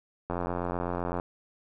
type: click train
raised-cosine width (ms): 1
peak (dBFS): -17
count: 80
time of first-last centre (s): 0.3-1.199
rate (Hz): 87.9
effects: none